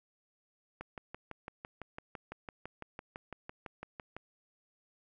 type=click train; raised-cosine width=0.5 ms; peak=-27 dBFS; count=21; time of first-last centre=0.81-4.166 s; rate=5.96 Hz; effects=none